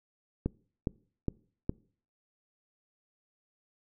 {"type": "click train", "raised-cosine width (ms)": 3, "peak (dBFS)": -16, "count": 4, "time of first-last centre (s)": [0.46, 1.695], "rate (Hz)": 2.43, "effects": ["noise-tail reverb RT60 0.5 s tail -24 dB re dry"]}